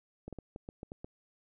clicks, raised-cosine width 2 ms, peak -29 dBFS, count 8, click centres 0.28 / 0.327 / 0.387 / 0.561 / 0.689 / 0.831 / 0.919 / 1.045 s, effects none

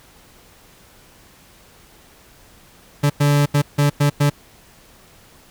40% pulse tone bursts at uneven times, 144.7 Hz, D3, 25 cents flat, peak -12 dBFS, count 6, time 3.03-3.1 / 3.2-3.46 / 3.54-3.62 / 3.78-3.9 / 4-4.1 / 4.2-4.3 s, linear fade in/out 10 ms, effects pink hiss -49 dBFS RMS until 5.5 s

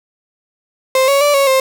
35% pulse tone with pitch steps, 524 / 557 / 582 / 553 / 528 Hz, C5 / C#5 / D5 / C#5 / C5, +2 / +8 / -16 / -4 / +16 cents, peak -8 dBFS, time 0.95-1.6 s, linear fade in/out 2 ms, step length 130 ms, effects none

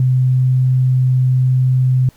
sine tone, 128.5 Hz, C3, 31 cents flat, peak -10 dBFS, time 0-2.09 s, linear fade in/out 2 ms, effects pink hiss -51 dBFS RMS until 2.16 s

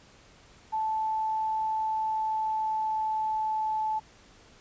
sine tone with pitch glide, 875 to 868.5 Hz, A5 to A5, -10 to -23 cents, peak -26 dBFS, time 0.72-4 s, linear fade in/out 20 ms, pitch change -13 cents, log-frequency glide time 1.82-3.74 s, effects pink hiss -56 dBFS RMS until 4.6 s + resampled to 16000 Hz

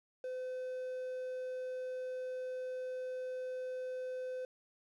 triangle tone with quantisation, 510 Hz, C5, 44 cents flat, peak -36 dBFS, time 0.24-4.45 s, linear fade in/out 2 ms, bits 10, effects low-pass 7000 Hz 12 dB/octave

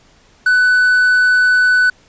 triangle tone with quantisation, 1495 Hz, F#6, 17 cents sharp, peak -7 dBFS, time 0.46-1.9 s, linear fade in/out 5 ms, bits 6, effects pink hiss -50 dBFS RMS until 2.08 s + resampled to 16000 Hz

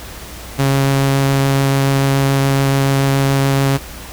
sawtooth tone with vibrato, 137 Hz, C#3, 20 cents flat, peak -8 dBFS, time 0.58-3.78 s, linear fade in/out 20 ms, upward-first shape triangle, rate 7 Hz, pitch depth 8 cents each way, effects added 60 Hz sine -35 dBFS peak until 4.12 s + pink hiss -33 dBFS RMS until 4.12 s

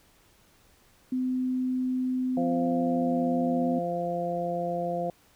sine tone with pitch glide, 255.4 to 250.6 Hz, C4 to B3, -42 to +25 cents, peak -25 dBFS, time 1.12-3.79 s, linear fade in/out 5 ms, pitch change -33 cents, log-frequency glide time 2.54-3.26 s
harmonic tone, 173.4 Hz, F3, 12 cents flat, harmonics 1 / 2 / 3 / 4, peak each -34 / -37 / -31 / -31 dBFS, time 2.37-5.1 s, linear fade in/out 2 ms
effects pink hiss -61 dBFS RMS until 5.35 s

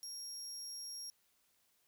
30% pulse tone, 5588 Hz, F8, in tune, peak -40 dBFS, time 0.03-1.1 s, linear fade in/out 0 ms, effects white hiss -75 dBFS RMS until 1.87 s

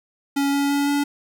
square tone with pitch steps, 280 / 281.9 / 283.9 / 285.9 Hz, C#4 / C#4 / C#4 / D4, +18 / +29 / +41 / -46 cents, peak -19 dBFS, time 0.36-1.04 s, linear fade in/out 10 ms, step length 170 ms, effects 9-bit

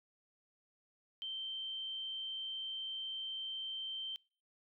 sine tone, 3122 Hz, G7, 8 cents flat, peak -39 dBFS, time 1.22-4.16 s, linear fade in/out 0 ms, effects noise-tail reverb RT60 0.4 s tail -26 dB re dry

